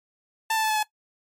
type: tone with pitch steps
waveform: sawtooth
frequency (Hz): 889 / 879.8 / 870.7 / 861.7 / 852.8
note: A5 / A5 / A5 / A5 / G#5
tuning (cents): +18 / 0 / -18 / -36 / +46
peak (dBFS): -18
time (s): 0.5-0.83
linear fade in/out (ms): 5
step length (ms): 66
effects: noise-tail reverb RT60 0.1 s tail -19 dB re dry + MP3 64 kbps